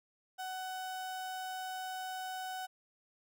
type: tone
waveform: 35% pulse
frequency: 748 Hz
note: F#5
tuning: 19 cents sharp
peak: -37 dBFS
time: 0.38-2.67 s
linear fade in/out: 20 ms
effects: none